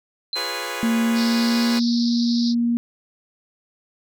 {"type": "tone with exponential decay", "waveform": "sine", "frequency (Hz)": 4091, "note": "C8", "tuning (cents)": -40, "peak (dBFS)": -22, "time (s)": [0.33, 1.3], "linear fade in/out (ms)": 1, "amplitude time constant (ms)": 210}
{"type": "chord", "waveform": "10% pulse", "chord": "C# dominant seventh", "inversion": "first", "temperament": "equal with one note detuned", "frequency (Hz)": [349.2, 412.4, 493.9, 554.4], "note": ["E#4", "G#4", "B4", "C#5"], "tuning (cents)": [0, -12, 0, 0], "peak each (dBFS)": [-26, -24, -22, -25], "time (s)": [0.35, 1.8], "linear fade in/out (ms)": 20}
{"type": "tone with pitch glide", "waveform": "sine", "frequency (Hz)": [229.2, 236.3], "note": ["A#3", "A#3"], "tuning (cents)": [-29, 24], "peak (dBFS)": -17, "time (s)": [0.83, 2.77], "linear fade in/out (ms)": 0, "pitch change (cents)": 53, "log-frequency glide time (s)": [0.94, 1.89]}
{"type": "band-pass noise", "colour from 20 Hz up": "white", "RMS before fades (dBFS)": -30, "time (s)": [1.14, 2.55], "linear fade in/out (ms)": 50, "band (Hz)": [3800, 5400], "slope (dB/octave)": 96}
{"effects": []}